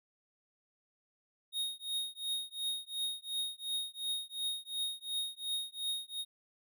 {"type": "tone with tremolo", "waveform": "square", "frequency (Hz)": 3729, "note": "A#7", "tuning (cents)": 0, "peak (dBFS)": -32, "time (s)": [1.52, 6.25], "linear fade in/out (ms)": 50, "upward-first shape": "triangle", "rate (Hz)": 2.8, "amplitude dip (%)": 100, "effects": []}